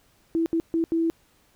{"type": "tone bursts at uneven times", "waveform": "sine", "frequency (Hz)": 329.6, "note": "E4", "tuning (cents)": 0, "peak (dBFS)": -20, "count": 4, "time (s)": [[0.35, 0.46], [0.53, 0.6], [0.74, 0.84], [0.92, 1.1]], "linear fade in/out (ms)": 0, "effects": ["pink hiss -62 dBFS RMS until 1.55 s"]}